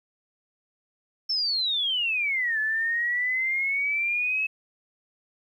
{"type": "exponential two-way sweep", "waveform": "sine", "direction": "down then up", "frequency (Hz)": [5400, 1722, 2598], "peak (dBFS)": -23, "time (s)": [1.29, 4.47], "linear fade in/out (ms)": 10, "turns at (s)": 2.59, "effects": ["10-bit"]}